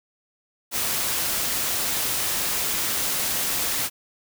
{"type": "noise", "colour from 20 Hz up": "white", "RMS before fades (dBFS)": -25, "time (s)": [0.71, 3.9], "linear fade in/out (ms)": 50, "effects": []}